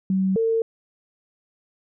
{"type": "tone pair in turn", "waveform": "sine", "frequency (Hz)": [190.1, 452.1], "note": ["F#3", "A4"], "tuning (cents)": [47, 47], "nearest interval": "octave + minor third", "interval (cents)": 1500, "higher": "second", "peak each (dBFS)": -18, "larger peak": "neither", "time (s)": [[0.1, 0.36], [0.36, 0.62]], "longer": "neither", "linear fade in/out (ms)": 2, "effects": []}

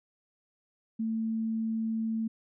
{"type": "tone", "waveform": "sine", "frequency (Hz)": 223.3, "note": "A3", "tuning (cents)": 26, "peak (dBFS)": -28, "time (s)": [0.99, 2.28], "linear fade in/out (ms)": 10, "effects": []}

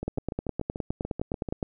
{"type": "two click trains", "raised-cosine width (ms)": 2, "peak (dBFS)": [-15, -19], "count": [16, 11], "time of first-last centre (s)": [[0.08, 1.628], [0.03, 1.488]], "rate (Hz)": [9.69, 6.86], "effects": []}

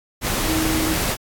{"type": "tone in noise", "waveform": "sine", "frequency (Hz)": 317.5, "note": "D#4", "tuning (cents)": 35, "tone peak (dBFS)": -21, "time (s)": [0.45, 0.97], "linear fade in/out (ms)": 50, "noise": "pink", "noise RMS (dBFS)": -22, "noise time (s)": [0.21, 1.17], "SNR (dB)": -2, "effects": ["AAC 64 kbps"]}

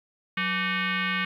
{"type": "tone with frequency modulation", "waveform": "sine", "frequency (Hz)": 184.6, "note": "F#3", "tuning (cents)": -4, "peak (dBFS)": -24, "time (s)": [0.37, 1.25], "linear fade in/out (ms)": 5, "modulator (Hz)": 673, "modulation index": 4, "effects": ["10-bit"]}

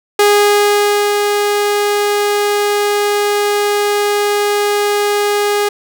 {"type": "tone with ADSR envelope", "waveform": "sawtooth", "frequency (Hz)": 411.7, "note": "G#4", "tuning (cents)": -15, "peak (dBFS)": -3, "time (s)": [0.19, 5.69], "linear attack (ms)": 4, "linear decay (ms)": 930, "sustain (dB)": -5, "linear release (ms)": 8, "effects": []}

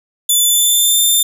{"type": "tone with pitch glide", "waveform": "10% pulse", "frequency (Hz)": [3495, 3581], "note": ["A7", "A7"], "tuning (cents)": [-12, 30], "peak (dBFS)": -3, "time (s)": [0.29, 1.23], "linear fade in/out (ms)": 5, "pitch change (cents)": 42, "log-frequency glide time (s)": [0.44, 0.99], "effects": []}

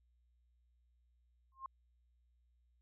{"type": "tone with exponential growth", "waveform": "sine", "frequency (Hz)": 1066, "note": "C6", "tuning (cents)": 32, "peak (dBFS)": -38, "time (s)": [1.52, 1.66], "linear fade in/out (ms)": 2, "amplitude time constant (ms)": 29, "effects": ["added 60 Hz sine -70 dBFS peak until 2.81 s"]}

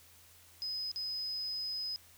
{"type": "tone with dropouts", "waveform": "sine", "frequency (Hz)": 5040, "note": "D#8", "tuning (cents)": 21, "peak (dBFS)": -35, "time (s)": [0.62, 1.96], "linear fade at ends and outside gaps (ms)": 0, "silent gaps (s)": [0.915, 0.96], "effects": ["added 86 Hz sine -66 dBFS peak until 2.17 s", "white hiss -60 dBFS RMS until 2.17 s"]}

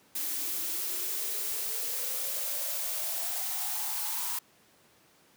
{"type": "noise with high-pass filter sweep", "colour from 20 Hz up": "blue", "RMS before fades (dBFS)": -33, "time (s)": [0.15, 4.39], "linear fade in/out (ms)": 5, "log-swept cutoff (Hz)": [280, 960], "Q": 7.7, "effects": ["pink hiss -62 dBFS RMS until 5.36 s", "high-pass 150 Hz 12 dB/octave"]}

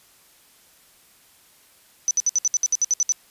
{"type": "tone bursts", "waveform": "sine", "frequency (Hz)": 5990, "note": "F#8", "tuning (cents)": 20, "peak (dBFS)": -16, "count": 12, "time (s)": [2.08, 3.121], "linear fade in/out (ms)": 0, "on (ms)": 29, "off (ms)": 63, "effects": ["white hiss -55 dBFS RMS until 3.3 s", "resampled to 32000 Hz"]}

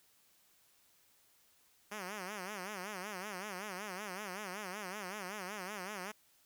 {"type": "tone with vibrato", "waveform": "5% pulse", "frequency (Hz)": 196, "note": "G3", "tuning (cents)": 0, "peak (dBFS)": -30, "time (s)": [1.91, 6.12], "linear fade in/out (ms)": 10, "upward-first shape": "sine", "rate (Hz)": 5.3, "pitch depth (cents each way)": 160, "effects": ["white hiss -69 dBFS RMS until 6.45 s"]}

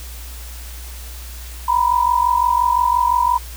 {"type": "tone pair together", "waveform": "sine", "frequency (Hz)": [953.2, 999], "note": ["A#5", "B5"], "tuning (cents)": [38, 20], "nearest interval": "minor second", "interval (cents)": 82, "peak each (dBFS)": -16, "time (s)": [1.68, 3.38], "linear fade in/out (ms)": 5, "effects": ["added 60 Hz sine -31 dBFS peak until 3.56 s", "white hiss -38 dBFS RMS until 3.56 s"]}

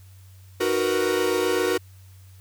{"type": "chord", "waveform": "45% pulse", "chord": "B major seventh", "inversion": "first", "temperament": "equal", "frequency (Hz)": [311.1, 370, 466.2, 493.9], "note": ["D#4", "F#4", "A#4", "B4"], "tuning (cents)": [0, 0, 0, 0], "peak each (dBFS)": [-30, -24, -25, -29], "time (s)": [0.6, 1.78], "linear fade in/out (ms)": 10, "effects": ["added 94 Hz sine -45 dBFS peak until 2.4 s", "white hiss -58 dBFS RMS until 2.4 s"]}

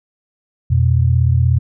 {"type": "tone pair together", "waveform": "sine", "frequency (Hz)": [86.34, 123], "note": ["F2", "B2"], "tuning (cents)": [-19, -7], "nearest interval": "tritone", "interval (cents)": 612, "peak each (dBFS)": -13, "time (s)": [0.7, 1.59], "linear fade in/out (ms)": 10, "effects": []}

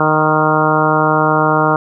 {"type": "harmonic tone with a mistuned harmonic", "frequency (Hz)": 154.7, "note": "D#3", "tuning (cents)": -10, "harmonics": [1, 2, 3, 4, 5, 6, 7, 8, 9], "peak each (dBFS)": [-19, -19, -19, -19, -19, -19, -19, -19, -19], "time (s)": [0, 1.76], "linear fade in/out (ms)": 2, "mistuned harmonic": 6, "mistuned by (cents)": 20, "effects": []}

